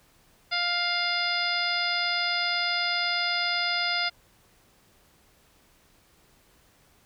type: harmonic tone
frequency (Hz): 702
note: F5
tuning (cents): +9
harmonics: 1 / 2 / 3 / 4 / 5 / 6 / 7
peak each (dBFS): -33 / -31 / -30 / -36 / -33 / -36 / -30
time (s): 0.51-4.1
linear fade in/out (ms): 20
effects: pink hiss -61 dBFS RMS until 7.05 s